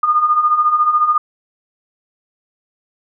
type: beating tone pair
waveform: sine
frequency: 1209 / 1223 Hz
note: D6 / D#6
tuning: +50 / -30 cents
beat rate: 14 Hz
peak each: -18 / -12 dBFS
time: 0.03-1.18 s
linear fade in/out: 5 ms
effects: none